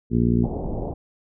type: harmonic tone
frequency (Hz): 58.8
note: A#1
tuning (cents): +16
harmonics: 1 / 2 / 3 / 4 / 5 / 6 / 7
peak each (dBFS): -26 / -22 / -24 / -20 / -30 / -28 / -31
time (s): 0.1-0.48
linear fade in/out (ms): 50
type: low-pass noise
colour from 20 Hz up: pink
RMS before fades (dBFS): -28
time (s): 0.43-0.94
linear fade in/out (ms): 10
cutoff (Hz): 800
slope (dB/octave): 48
effects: none